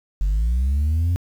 sine linear sweep, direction up, 45.31 to 89.7 Hz, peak -14 dBFS, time 0.21-1.16 s, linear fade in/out 0 ms, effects tanh soft clip ceiling -16 dBFS + 8-bit

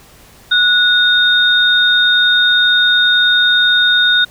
sine tone pair together, 1465 / 3689 Hz, F#6 / A#7, -18 / -19 cents, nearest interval octave + major third, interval 1599 cents, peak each -11 dBFS, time 0.51-4.25 s, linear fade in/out 10 ms, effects pink hiss -43 dBFS RMS until 4.3 s

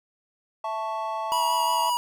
triangle chord, A major, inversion second, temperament equal, 659.3 / 880 / 1108.7 Hz, E5 / A5 / C#6, 0 / 0 / 0 cents, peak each -31 / -28 / -31 dBFS, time 0.64-1.9 s, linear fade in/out 5 ms
square tone with vibrato, 964 Hz, B5, 42 cents flat, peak -23 dBFS, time 1.32-1.97 s, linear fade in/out 0 ms, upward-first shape sine, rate 5.6 Hz, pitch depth 19 cents each way
effects none

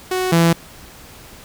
sawtooth tone pair in turn, 370 / 167.41 Hz, F#4 / E3, 0 / +27 cents, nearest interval octave + major second, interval 1373 cents, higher first, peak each -14 / -7 dBFS, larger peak second, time 0.11-0.32 / 0.32-0.53 s, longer neither, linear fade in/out 5 ms, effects pink hiss -41 dBFS RMS until 1.44 s

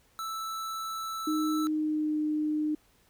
square tone, 1318.5 Hz, E6, in tune, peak -34 dBFS, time 0.19-1.67 s, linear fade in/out 0 ms
sine tone with pitch glide, 309.2 to 304.4 Hz, D#4 to D#4, -11 to -38 cents, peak -26 dBFS, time 1.27-2.75 s, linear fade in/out 5 ms, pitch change -27 cents, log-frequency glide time 1.62-2.19 s
effects pink hiss -65 dBFS RMS until 3.09 s

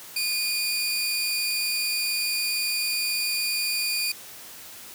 sawtooth tone pair together, 2455 / 4627 Hz, D#7 / D8, -24 / -27 cents, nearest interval major seventh, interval 1097 cents, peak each -24 dBFS, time 0.16-4.12 s, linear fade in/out 5 ms, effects white hiss -43 dBFS RMS until 4.94 s + high-pass 60 Hz 12 dB/octave

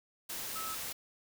sine tone in noise, 1297 Hz, E6, 28 cents flat, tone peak -40 dBFS, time 0.55-0.75 s, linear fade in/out 10 ms, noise white, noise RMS -40 dBFS, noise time 0.29-0.93 s, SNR -3 dB, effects none

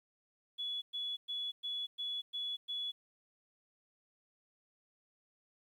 sine tone bursts, 3400 Hz, G#7, 40 cents sharp, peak -36 dBFS, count 7, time 0.58-2.92 s, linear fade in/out 20 ms, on 240 ms, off 110 ms, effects 11-bit

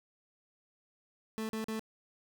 30% pulse tone bursts, 220 Hz, A3, in tune, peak -32 dBFS, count 3, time 1.38-1.794 s, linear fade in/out 0 ms, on 110 ms, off 42 ms, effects none

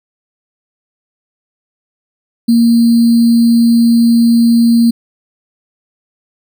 sine tone with sample-and-hold, 233.1 Hz, A#3, in tune, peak -5 dBFS, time 2.48-4.91 s, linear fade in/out 10 ms, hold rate 4410 Hz, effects none

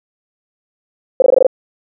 sine tone bursts, 523.3 Hz, C5, in tune, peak -4 dBFS, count 7, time 1.2-1.467 s, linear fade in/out 2 ms, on 21 ms, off 20 ms, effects none

